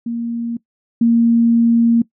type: tone pair in turn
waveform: sine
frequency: 233.8 / 232.5 Hz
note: A#3 / A#3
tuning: +5 / -4 cents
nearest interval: unison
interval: 9 cents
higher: first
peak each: -19 / -9 dBFS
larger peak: second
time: 0.06-0.57 / 1.01-2.02 s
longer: second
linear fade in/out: 5 ms
effects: noise-tail reverb RT60 0.1 s tail -20 dB re dry